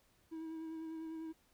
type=tone with vibrato; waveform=triangle; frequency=321.8 Hz; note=E4; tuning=42 cents flat; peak=-40 dBFS; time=0.31-1.33 s; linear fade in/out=20 ms; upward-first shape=sine; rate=10 Hz; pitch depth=21 cents each way; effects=pink hiss -72 dBFS RMS until 1.53 s